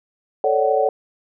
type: chord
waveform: sine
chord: D major seventh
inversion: second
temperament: equal with one note detuned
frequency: 440 / 554.4 / 587.3 / 751.6 Hz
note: A4 / C#5 / D5 / F#5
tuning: 0 / 0 / 0 / +27 cents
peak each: -20 / -20 / -22 / -20 dBFS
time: 0.44-0.89 s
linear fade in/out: 2 ms
effects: none